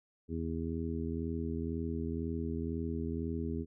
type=harmonic tone; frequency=82 Hz; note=E2; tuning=9 cents flat; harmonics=1 / 2 / 3 / 4 / 5; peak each=-38 / -41 / -38 / -42 / -42 dBFS; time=0.28-3.66 s; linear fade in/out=50 ms; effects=none